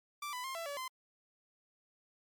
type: tone with pitch steps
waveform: sawtooth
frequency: 1172 / 997 / 1061 / 667 / 571 / 1034 Hz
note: D6 / B5 / C6 / E5 / D5 / C6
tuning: -4 / +16 / +24 / +20 / -49 / -21 cents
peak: -35 dBFS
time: 0.22-0.88 s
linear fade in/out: 5 ms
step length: 110 ms
effects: MP3 96 kbps